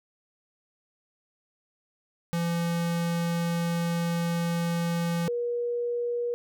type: tone pair in turn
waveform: square / sine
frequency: 169.8 / 479.1 Hz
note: F3 / A#4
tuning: -48 / +47 cents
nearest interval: octave + tritone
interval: 1795 cents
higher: second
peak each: -26 dBFS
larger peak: neither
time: 2.33-5.28 / 5.28-6.34 s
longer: first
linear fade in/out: 0 ms
effects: none